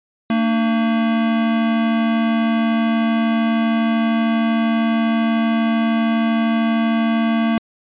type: tone pair together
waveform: square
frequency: 226.7 / 299.5 Hz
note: A#3 / D4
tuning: -48 / +34 cents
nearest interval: perfect fourth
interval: 482 cents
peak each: -16 / -26 dBFS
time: 0.3-7.58 s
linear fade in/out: 2 ms
effects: resampled to 8000 Hz